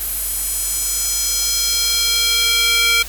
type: tone with high-pass filter sweep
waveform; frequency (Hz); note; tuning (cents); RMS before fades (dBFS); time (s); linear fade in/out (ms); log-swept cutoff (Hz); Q
square; 463.4; A#4; -10; -18; 0-3.03; 10; 12000 to 2300; 1.6
effects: added 50 Hz sine -33 dBFS peak until 3.08 s + white hiss -33 dBFS RMS until 3.08 s